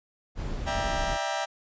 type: noise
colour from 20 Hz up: brown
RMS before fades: -32 dBFS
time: 0.35-1.18 s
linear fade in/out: 50 ms
type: chord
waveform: sawtooth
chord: E half-diminished seventh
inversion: third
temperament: just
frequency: 593.3 / 659.3 / 791.1 / 949.3 Hz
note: D5 / E5 / G5 / Bb5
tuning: +18 / 0 / +16 / +31 cents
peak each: -31 / -29 / -27 / -32 dBFS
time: 0.66-1.46 s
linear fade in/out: 20 ms
effects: resampled to 16000 Hz